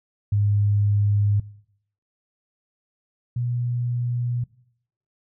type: tone pair in turn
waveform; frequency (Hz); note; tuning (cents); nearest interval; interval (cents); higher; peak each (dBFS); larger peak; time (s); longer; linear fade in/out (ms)
sine; 102.6 / 121.38; G#2 / B2; -21 / -30; minor third; 291; second; -17 / -22; first; 0.32-1.4 / 3.36-4.44; neither; 5
effects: noise-tail reverb RT60 0.7 s tail -21 dB re dry

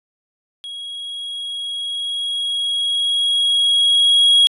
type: tone with level ramp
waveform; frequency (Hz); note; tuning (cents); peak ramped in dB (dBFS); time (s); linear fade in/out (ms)
triangle; 3307; G#7; -8; -27 to -7; 0.64-4.47; 0
effects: resampled to 32000 Hz

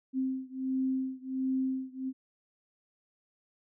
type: beating tone pair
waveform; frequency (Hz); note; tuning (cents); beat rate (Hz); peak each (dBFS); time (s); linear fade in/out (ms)
sine; 261.6 / 263; C4 / C4; 0 / +9; 1.4; -32 / -33; 0.13-2.13; 50
effects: none

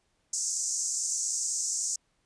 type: band-pass noise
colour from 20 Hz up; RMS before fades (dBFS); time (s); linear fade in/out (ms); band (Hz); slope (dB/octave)
white; -31; 0.33-1.96; 5; 5900 to 7900; 48
effects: pink hiss -73 dBFS RMS until 2.25 s + resampled to 22050 Hz

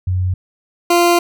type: tone pair in turn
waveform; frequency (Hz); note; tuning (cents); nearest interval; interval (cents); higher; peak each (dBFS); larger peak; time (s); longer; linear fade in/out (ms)
sine / 20% pulse; 91.8 / 346.6; F#2 / F4; -13 / -13; octave + major seventh; 2300; second; -14 / -5; second; 0.07-0.34 / 0.9-1.19; second; 5
effects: none

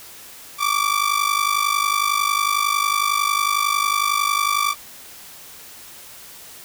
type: ring-modulated tone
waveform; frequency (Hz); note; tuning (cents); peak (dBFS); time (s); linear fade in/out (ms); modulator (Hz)
sawtooth; 1164; D6; -16; -11; 0.58-4.75; 50; 25.5
effects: white hiss -41 dBFS RMS until 6.64 s

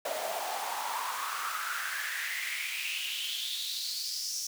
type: noise with high-pass filter sweep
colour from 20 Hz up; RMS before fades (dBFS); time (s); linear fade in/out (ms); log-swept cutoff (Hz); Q
pink; -35; 0.05-4.47; 5; 600 to 5800; 5.6
effects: none

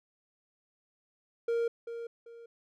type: tone with echo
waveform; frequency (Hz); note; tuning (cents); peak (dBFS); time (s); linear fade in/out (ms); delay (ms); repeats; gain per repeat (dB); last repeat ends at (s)
triangle; 465.9; A#4; -1; -25; 1.48-1.68; 5; 390; 2; -10; 2.46
effects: none

